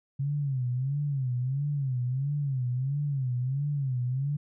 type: tone with vibrato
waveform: sine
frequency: 134.3 Hz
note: C3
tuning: 46 cents sharp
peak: -26 dBFS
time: 0.19-4.37 s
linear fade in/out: 10 ms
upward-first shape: sine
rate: 1.5 Hz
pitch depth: 150 cents each way
effects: none